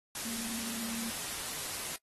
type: tone in noise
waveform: sine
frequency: 229.5 Hz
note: A#3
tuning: 27 cents flat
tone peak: -39 dBFS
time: 0.25-1.1 s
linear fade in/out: 2 ms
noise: white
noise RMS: -38 dBFS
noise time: 0.15-1.96 s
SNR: -4 dB
effects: noise-tail reverb RT60 0.1 s tail -24 dB re dry + AAC 32 kbps